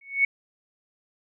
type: tone with exponential growth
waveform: sine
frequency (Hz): 2217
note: C#7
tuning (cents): 0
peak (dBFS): -14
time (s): 0.01-0.25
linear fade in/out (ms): 5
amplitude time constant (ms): 51
effects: none